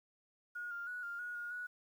sine tone with pitch steps, 1440 / 1400 / 1467 / 1400 / 1452 / 1430 / 1465 Hz, F#6 / F6 / F#6 / F6 / F#6 / F6 / F#6, -47 / +4 / -15 / +4 / -33 / +41 / -18 cents, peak -40 dBFS, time 0.55-1.67 s, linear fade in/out 10 ms, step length 160 ms, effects 11-bit

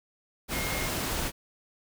sine tone in noise, 2140 Hz, C7, 38 cents sharp, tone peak -36 dBFS, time 0.51-0.9 s, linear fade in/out 50 ms, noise pink, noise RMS -31 dBFS, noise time 0.48-1.32 s, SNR -8 dB, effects none

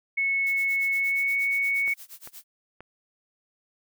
sine tone with pitch glide, 2200 to 2222 Hz, C#7 to C#7, -14 to +4 cents, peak -22 dBFS, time 0.17-1.94 s, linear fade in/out 10 ms, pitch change +18 cents, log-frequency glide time 0.95-1.35 s
blue noise with tremolo, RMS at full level -42 dBFS, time 0.46-2.44 s, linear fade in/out 10 ms, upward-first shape sine, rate 8.5 Hz, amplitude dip 95%
clicks, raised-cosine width 0.5 ms, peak -28 dBFS, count 3, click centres 1.878 / 2.274 / 2.806 s
effects none

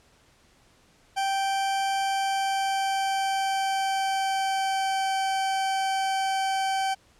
40% pulse tone with pitch glide, 781 to 772 Hz, G5 to G5, -7 to -27 cents, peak -23 dBFS, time 1.16-6.95 s, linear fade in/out 20 ms, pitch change -20 cents, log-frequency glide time 1.95-5.13 s, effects pink hiss -60 dBFS RMS until 7.19 s + low-pass 9000 Hz 12 dB/octave

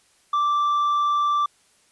triangle tone with tanh clipping, 1172 Hz, D6, 4 cents flat, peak -19 dBFS, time 0.33-1.46 s, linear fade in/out 5 ms, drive 8 dB, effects white hiss -60 dBFS RMS until 1.91 s + resampled to 24000 Hz

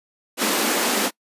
pink high-pass noise, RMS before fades -21 dBFS, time 0.37-1.11 s, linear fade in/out 50 ms, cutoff 200 Hz, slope 96 dB/octave, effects noise-tail reverb RT60 0.1 s tail -24 dB re dry + resampled to 32000 Hz

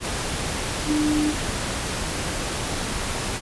sine tone in noise, 301.2 Hz, D4, 44 cents sharp, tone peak -19 dBFS, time 0.86-1.34 s, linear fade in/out 50 ms, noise pink, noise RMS -27 dBFS, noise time 0-3.41 s, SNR +5 dB, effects resampled to 24000 Hz

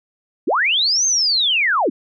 sine linear two-way sweep, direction up then down, 203.9 to 6420 to 203.9 Hz, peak -14 dBFS, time 0.47-1.9 s, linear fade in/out 10 ms, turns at 1.06 s, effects none

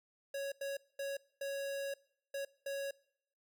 square tone bursts at uneven times, 554.4 Hz, C#5, in tune, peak -38 dBFS, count 6, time 0.34-0.52 / 0.61-0.77 / 0.99-1.17 / 1.41-1.94 / 2.34-2.45 / 2.66-2.91 s, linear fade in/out 5 ms, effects noise-tail reverb RT60 0.7 s tail -23 dB re dry

